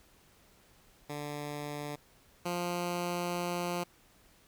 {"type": "tone pair in turn", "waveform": "10% pulse", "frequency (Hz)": [146.83, 175.42], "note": ["D3", "F3"], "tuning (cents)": [0, 8], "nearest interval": "minor third", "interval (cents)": 308, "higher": "second", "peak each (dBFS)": [-29, -24], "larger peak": "second", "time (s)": [[1.09, 1.96], [2.45, 3.84]], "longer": "second", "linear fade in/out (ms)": 10, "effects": ["pink hiss -63 dBFS RMS until 4.47 s"]}